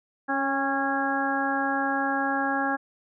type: harmonic tone with a mistuned harmonic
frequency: 274.9 Hz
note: C#4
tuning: 14 cents flat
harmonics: 1 / 2 / 3 / 4 / 5 / 6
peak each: -29 / -34 / -28 / -34 / -33 / -29 dBFS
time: 0.28-2.77 s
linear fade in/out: 20 ms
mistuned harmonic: 3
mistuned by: -21 cents
effects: none